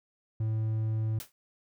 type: tone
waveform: triangle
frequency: 110 Hz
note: A2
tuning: in tune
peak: -25 dBFS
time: 0.4-1.19 s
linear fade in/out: 5 ms
type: noise with exponential decay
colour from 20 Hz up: white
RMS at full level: -37 dBFS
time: 1.2-1.32 s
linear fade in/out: 1 ms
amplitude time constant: 26 ms
effects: none